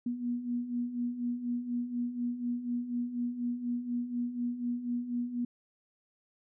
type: beating tone pair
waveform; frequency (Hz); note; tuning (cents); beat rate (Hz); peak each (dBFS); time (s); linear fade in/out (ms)
sine; 239 / 243.1; A#3 / B3; +43 / -27; 4.1; -38 / -32; 0.06-5.45; 5
effects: none